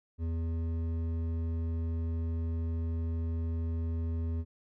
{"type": "tone with hard clipping", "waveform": "triangle", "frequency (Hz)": 82.41, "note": "E2", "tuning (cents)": 0, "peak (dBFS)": -32, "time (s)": [0.18, 4.45], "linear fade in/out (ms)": 50, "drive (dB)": 13, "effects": []}